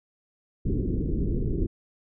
pink low-pass noise, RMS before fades -26 dBFS, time 0.65-1.67 s, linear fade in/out 10 ms, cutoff 410 Hz, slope 48 dB/octave, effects none

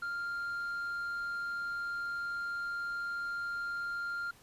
sine tone with tanh clipping, 1396.9 Hz, F6, in tune, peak -35 dBFS, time 0.02-4.31 s, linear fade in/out 5 ms, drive 3 dB, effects pink hiss -60 dBFS RMS until 4.42 s + resampled to 32000 Hz

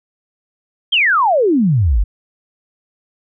sine exponential sweep, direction down, 3307 to 43.02 Hz, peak -10 dBFS, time 0.92-2.04 s, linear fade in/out 10 ms, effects none

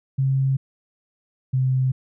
sine tone pair in turn, 134.4 / 130.12 Hz, C3 / C3, +47 / -9 cents, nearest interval minor second, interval 56 cents, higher first, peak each -17 dBFS, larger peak neither, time 0.18-0.57 / 1.53-1.92 s, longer neither, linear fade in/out 10 ms, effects none

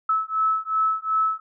sine beating tone pair, 1300 / 1302.7 Hz, E6 / E6, -24 / -21 cents, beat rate 2.7 Hz, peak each -23 dBFS, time 0.09-1.4 s, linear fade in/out 5 ms, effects none

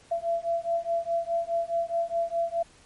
sine beating tone pair, 673 / 677.8 Hz, E5 / E5, +36 / +48 cents, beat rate 4.8 Hz, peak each -28 dBFS, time 0.11-2.63 s, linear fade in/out 10 ms, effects pink hiss -56 dBFS RMS until 2.85 s + MP3 48 kbps

